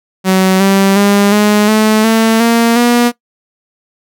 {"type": "tone with pitch steps", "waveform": "sawtooth", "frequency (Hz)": [188.4, 195.04, 201.9, 209, 216.4, 224, 231.9, 240.1], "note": ["F#3", "G3", "G#3", "G#3", "A3", "A3", "A#3", "B3"], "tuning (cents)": [32, -8, -49, 11, -29, 31, -9, -49], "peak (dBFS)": -3, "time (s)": [0.24, 3.12], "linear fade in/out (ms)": 50, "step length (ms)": 360, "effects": ["noise-tail reverb RT60 0.1 s tail -19 dB re dry"]}